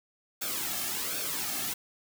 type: noise with flanger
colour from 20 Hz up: white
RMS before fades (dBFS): -33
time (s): 0.41-1.74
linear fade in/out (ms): 10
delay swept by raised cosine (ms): 0.99 to 2.09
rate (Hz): 1.3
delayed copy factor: -0.65
effects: none